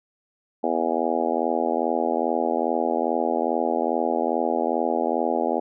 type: harmonic tone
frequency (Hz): 82.41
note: E2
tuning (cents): 0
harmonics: 3 / 4 / 5 / 6 / 7 / 8 / 9 / 10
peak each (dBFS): -29 / -29 / -29 / -29 / -29 / -29 / -29 / -29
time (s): 0.63-5.6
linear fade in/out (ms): 10
effects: none